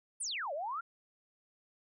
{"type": "exponential two-way sweep", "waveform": "sine", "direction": "down then up", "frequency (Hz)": [10370, 545, 1428], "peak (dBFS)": -35, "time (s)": [0.2, 0.81], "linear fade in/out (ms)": 10, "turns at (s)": 0.53, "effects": []}